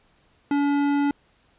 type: tone with tanh clipping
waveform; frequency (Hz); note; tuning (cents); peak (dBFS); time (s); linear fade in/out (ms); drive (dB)
sine; 285.4; D4; -49; -21; 0.51-1.11; 2; 16
effects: pink hiss -62 dBFS RMS until 1.58 s + resampled to 8000 Hz